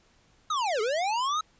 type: linear two-way sweep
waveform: square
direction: down then up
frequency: 1300 to 407.1 to 1300 Hz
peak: -26 dBFS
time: 0.5-1.41 s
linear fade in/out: 5 ms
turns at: 0.81 s
effects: pink hiss -63 dBFS RMS until 1.59 s + resampled to 16000 Hz